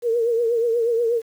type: tone with vibrato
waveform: sine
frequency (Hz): 465.6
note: A#4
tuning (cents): -2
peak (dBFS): -17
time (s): 0.02-1.22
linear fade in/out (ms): 50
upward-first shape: triangle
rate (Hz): 8.3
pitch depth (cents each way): 78
effects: 8-bit